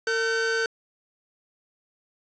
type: tone pair together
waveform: 45% pulse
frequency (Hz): 454.6 / 1529.1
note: A#4 / G6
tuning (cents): -43 / -43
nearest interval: octave + major sixth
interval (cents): 2100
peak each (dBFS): -26 / -25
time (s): 0.07-0.66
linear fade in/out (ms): 2
effects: resampled to 16000 Hz + 10-bit